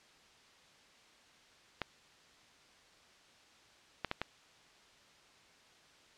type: clicks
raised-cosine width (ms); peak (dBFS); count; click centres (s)
0.3; -18; 4; 1.817 / 4.047 / 4.114 / 4.216
effects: white hiss -62 dBFS RMS until 6.17 s + low-pass 5000 Hz 12 dB/octave